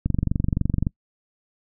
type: click train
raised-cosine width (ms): 5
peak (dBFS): -9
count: 20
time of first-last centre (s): 0.06-0.869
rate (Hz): 23.5
effects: noise-tail reverb RT60 0.1 s tail -26 dB re dry